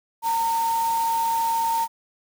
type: tone in noise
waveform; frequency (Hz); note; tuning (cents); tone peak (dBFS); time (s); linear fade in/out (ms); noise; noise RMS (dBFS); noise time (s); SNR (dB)
sine; 915; A#5; -32; -20; 0.22-1.88; 50; white; -35; 0.22-1.88; +12
effects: none